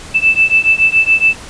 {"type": "beating tone pair", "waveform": "sine", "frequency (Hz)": [2637, 2644.1], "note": ["E7", "E7"], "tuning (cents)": [0, 5], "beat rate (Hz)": 7.1, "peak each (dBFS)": -11, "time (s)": [0.14, 1.35], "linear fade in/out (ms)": 20, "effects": ["pink hiss -32 dBFS RMS until 1.49 s", "resampled to 22050 Hz"]}